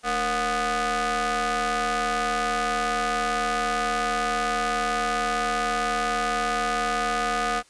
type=ring-modulated tone; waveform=sawtooth; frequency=253.7 Hz; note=B3; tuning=47 cents sharp; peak=-16 dBFS; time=0.03-7.63 s; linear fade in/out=50 ms; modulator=977 Hz; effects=white hiss -57 dBFS RMS until 7.69 s + resampled to 22050 Hz